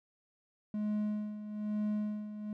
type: tone with tremolo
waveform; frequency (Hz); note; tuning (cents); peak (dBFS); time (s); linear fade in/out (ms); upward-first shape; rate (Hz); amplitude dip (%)
triangle; 210.7; G#3; +25; -28; 0.74-2.53; 2; sine; 1.1; 70
effects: none